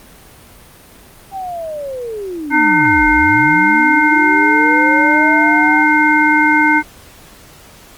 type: linear two-way sweep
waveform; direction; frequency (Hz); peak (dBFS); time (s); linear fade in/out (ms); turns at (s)
sine; down then up; 794 to 36.79 to 794; -21; 1.31-5.87; 50; 3.07
type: harmonic tone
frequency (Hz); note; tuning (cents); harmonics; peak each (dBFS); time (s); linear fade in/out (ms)
303.1; D#4; -45; 1 / 3 / 5 / 7; -14 / -14 / -14 / -14; 2.5-6.83; 50
effects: pink hiss -41 dBFS RMS until 7.97 s + Opus 32 kbps